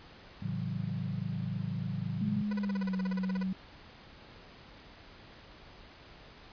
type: chord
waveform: sine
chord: F# minor seventh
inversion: first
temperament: equal with one note detuned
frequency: 110 / 138.59 / 164.81 / 188.45 Hz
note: A2 / C#3 / E3 / F#3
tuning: 0 / 0 / 0 / +32 cents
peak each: -38 dBFS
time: 0.42-2.42 s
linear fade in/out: 5 ms
type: tone with pitch glide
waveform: sine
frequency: 207.7 to 188.27 Hz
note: G#3 to F#3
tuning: 0 to +30 cents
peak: -30 dBFS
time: 2.21-3.53 s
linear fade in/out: 5 ms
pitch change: -170 cents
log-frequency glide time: 2.5-2.93 s
type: tone bursts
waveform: 15% pulse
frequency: 493.9 Hz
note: B4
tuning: in tune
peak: -32 dBFS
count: 16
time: 2.51-3.431 s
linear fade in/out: 5 ms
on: 21 ms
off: 39 ms
effects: pink hiss -53 dBFS RMS until 6.52 s + resampled to 11025 Hz